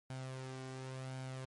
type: tone with flanger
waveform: sawtooth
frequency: 130.81 Hz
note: C3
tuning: in tune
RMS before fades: -45 dBFS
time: 0.1-1.45 s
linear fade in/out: 2 ms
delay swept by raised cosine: 1.3 to 2.7 ms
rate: 0.92 Hz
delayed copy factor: +0.5
effects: MP3 48 kbps